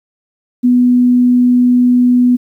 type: tone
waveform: sine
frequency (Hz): 246.9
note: B3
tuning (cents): 0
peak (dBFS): -6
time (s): 0.63-2.37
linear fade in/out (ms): 20
effects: 8-bit